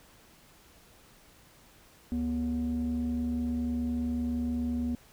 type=tone pair together; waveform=sine; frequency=72.01 / 242.2 Hz; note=D2 / B3; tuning=-33 / -34 cents; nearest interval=octave + major sixth; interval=2099 cents; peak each=-33 / -27 dBFS; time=2.12-4.95 s; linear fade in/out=0 ms; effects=tanh soft clip ceiling -25 dBFS + pink hiss -58 dBFS RMS until 5.12 s